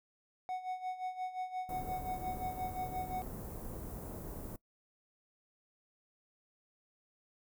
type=tone with tremolo; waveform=triangle; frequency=740 Hz; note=F#5; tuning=in tune; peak=-32 dBFS; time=0.49-3.22 s; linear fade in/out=0 ms; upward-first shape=sine; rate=5.7 Hz; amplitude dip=75%
type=band-stop noise; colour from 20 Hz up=pink; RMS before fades=-44 dBFS; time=1.69-4.56 s; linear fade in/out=2 ms; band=660 to 16000 Hz; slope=12 dB/octave
effects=noise-tail reverb RT60 0.1 s tail -21 dB re dry